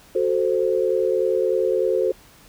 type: chord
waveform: sine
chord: F# diminished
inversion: none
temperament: equal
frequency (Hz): 370 / 440 / 523.3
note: F#4 / A4 / C5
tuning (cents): 0 / 0 / 0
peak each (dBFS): -22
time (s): 0.15-2.12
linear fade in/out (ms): 5
effects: pink hiss -50 dBFS RMS until 2.48 s